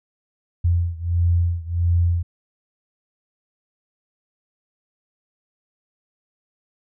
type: beating tone pair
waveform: sine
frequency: 85.6 / 87.1 Hz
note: F2 / F2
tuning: -34 / -4 cents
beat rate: 1.5 Hz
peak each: -19 / -21 dBFS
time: 0.64-2.23 s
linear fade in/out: 10 ms
effects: none